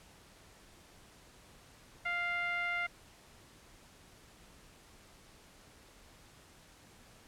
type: tone with low-pass filter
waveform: 10% pulse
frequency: 698.5 Hz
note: F5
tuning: in tune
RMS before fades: -35 dBFS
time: 2.05-2.87 s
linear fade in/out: 10 ms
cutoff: 1900 Hz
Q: 4.7
effects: pink hiss -59 dBFS RMS until 7.27 s + low-pass 11000 Hz 12 dB/octave